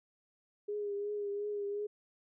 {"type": "tone with vibrato", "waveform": "sine", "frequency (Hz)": 410, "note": "G#4", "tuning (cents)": -22, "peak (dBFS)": -34, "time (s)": [0.68, 1.87], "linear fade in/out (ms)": 10, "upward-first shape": "triangle", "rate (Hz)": 2.8, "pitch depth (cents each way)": 37, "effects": []}